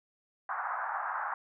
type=band-pass noise; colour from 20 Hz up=pink; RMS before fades=-35 dBFS; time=0.49-1.34 s; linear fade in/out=2 ms; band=760 to 1600 Hz; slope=48 dB/octave; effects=none